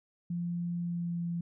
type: tone with pitch glide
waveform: sine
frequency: 173 to 171.01 Hz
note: F3 to F3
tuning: -16 to -36 cents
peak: -31 dBFS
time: 0.3-1.41 s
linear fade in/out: 5 ms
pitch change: -20 cents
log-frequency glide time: 0.81-1.24 s
effects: none